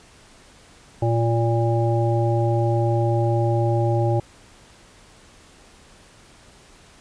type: harmonic tone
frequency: 116 Hz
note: A#2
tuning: 8 cents flat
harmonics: 1 / 3 / 5 / 7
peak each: -19 / -24 / -26 / -27 dBFS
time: 1.02-4.2 s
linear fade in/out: 5 ms
effects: pink hiss -50 dBFS RMS until 7 s + resampled to 22050 Hz